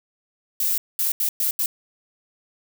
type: noise bursts at uneven times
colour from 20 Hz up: violet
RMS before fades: -22 dBFS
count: 5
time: 0.6-0.78 / 0.99-1.12 / 1.2-1.29 / 1.4-1.51 / 1.59-1.66 s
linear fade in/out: 2 ms
effects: none